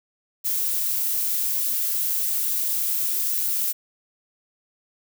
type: noise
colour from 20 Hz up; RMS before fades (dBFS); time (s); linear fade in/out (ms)
violet; -24; 0.44-3.73; 20
effects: none